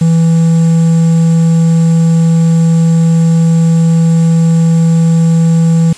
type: tone with quantisation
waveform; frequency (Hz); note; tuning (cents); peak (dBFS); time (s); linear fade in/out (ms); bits
triangle; 164.81; E3; 0; -3; 0.01-5.93; 5; 5
effects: white hiss -33 dBFS RMS until 5.97 s + resampled to 22050 Hz